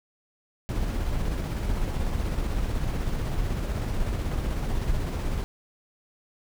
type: noise with tremolo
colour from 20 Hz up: brown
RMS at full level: -26 dBFS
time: 0.69-5.44 s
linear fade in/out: 0 ms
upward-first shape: square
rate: 16 Hz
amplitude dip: 25%
effects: none